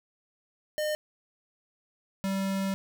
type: tone pair in turn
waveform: square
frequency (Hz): 608 / 193.96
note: D#5 / G3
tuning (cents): -40 / -18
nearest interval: octave + minor sixth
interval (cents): 1978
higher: first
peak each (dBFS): -28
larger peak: neither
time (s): 0.78-0.95 / 2.24-2.74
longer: second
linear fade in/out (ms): 0
effects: none